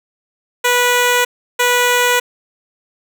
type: tone pair in turn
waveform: 10% pulse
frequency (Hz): 490 / 490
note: B4 / B4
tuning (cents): -14 / -14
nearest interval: unison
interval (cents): 0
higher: neither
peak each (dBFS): -3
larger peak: neither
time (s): 0.64-1.25 / 1.59-2.2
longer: neither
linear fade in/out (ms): 10
effects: none